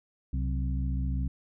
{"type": "harmonic tone with a mistuned harmonic", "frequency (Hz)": 65.41, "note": "C2", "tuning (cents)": 0, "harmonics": [1, 2, 3, 4], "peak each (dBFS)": [-28, -34, -38, -40], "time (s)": [0.33, 1.28], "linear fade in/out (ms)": 5, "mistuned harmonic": 3, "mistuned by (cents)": -100, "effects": []}